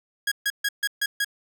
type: tone bursts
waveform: sawtooth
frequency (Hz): 1650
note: G#6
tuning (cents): -12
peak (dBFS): -18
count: 6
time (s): 0.27-1.246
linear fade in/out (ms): 5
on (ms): 46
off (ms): 140
effects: none